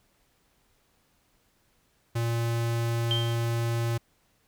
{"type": "tone", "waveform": "square", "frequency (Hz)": 116.54, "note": "A#2", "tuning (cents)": 0, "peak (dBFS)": -26, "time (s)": [2.15, 3.98], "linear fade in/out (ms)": 10}
{"type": "tone with exponential decay", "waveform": "sine", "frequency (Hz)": 3155, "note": "G7", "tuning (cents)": 10, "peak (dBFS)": -23, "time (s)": [3.11, 3.52], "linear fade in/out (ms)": 0, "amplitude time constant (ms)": 89}
{"effects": ["pink hiss -68 dBFS RMS until 4.47 s"]}